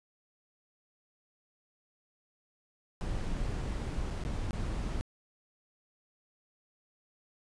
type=noise with dropouts; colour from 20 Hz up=brown; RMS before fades=-34 dBFS; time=3.01-5.01 s; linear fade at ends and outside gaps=0 ms; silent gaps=4.103-4.108 / 4.237-4.25 / 4.508-4.531 s; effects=resampled to 22050 Hz